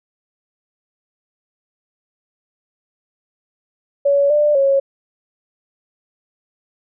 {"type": "tone with pitch steps", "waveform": "sine", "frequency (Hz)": [564, 594, 549], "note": ["C#5", "D5", "C#5"], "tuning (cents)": [30, 20, -17], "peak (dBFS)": -11, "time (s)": [4.05, 4.8], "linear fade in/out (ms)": 10, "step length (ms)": 250, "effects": []}